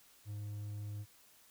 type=tone; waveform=triangle; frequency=103.83 Hz; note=G#2; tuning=in tune; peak=-38 dBFS; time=0.25-1.06 s; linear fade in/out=50 ms; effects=white hiss -64 dBFS RMS until 1.5 s